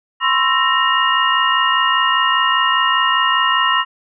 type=tone cluster; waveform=sine; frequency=1019 / 1084 / 1326 / 1854 / 2843 Hz; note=C6 / C#6 / E6 / A#6 / F7; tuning=-46 / -39 / +10 / -10 / +30 cents; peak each=-19 dBFS; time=0.2-3.85 s; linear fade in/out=50 ms; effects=none